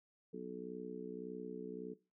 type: harmonic tone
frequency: 61.74 Hz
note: B1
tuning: in tune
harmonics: 3 / 4 / 5 / 6 / 7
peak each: -49 / -50 / -52 / -51 / -47 dBFS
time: 0.33-1.94 s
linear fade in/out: 10 ms
effects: noise-tail reverb RT60 0.3 s tail -19 dB re dry